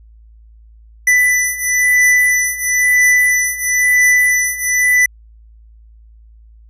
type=beating tone pair; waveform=square; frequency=1987 / 1988 Hz; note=B6 / B6; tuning=+10 / +11 cents; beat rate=1 Hz; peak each=-16 / -13 dBFS; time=1.07-5.06 s; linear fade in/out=5 ms; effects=added 55 Hz sine -40 dBFS peak until 6.69 s + resampled to 32000 Hz